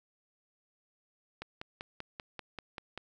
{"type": "click train", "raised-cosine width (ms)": 0.3, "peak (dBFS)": -24, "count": 9, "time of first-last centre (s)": [1.42, 2.976], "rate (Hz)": 5.14, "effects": []}